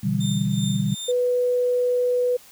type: chord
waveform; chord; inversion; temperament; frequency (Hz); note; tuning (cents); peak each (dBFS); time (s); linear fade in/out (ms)
sine; E minor seventh; second; equal; 123.47 / 146.83 / 164.81 / 196; B2 / D3 / E3 / G3; 0 / 0 / 0 / 0; -26 / -26 / -28 / -23; 0.03-0.95; 10
type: tone with tremolo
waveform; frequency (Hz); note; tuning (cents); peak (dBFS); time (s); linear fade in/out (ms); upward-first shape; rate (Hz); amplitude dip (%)
25% pulse; 3615; A7; +46; -25; 0.2-1.12; 10; triangle; 2.7; 85
type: tone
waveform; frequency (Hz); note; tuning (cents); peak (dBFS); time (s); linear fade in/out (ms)
sine; 493.9; B4; 0; -18; 1.08-2.37; 10
effects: white hiss -49 dBFS RMS until 2.51 s